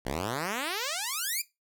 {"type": "exponential sweep", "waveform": "5% pulse", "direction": "up", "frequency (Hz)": [59, 2489], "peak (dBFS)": -19, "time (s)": [0.05, 1.42], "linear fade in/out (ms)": 10, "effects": ["noise-tail reverb RT60 0.2 s tail -18 dB re dry"]}